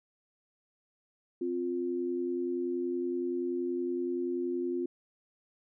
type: tone pair together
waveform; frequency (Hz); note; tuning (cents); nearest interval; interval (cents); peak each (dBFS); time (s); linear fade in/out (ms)
sine; 261.1 / 351.7; C4 / F4; -3 / +12; perfect fourth; 515; -35 / -31; 1.41-4.86; 5
effects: none